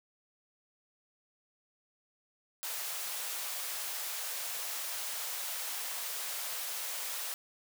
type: high-pass noise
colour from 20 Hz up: white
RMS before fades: -38 dBFS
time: 2.63-7.34 s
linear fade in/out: 0 ms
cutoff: 520 Hz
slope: 24 dB/octave
effects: none